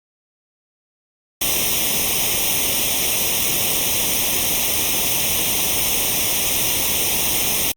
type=noise with comb filter; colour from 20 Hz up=white; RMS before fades=-19 dBFS; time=1.41-7.72 s; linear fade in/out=5 ms; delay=0.33 ms; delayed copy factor=+0.85; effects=Opus 48 kbps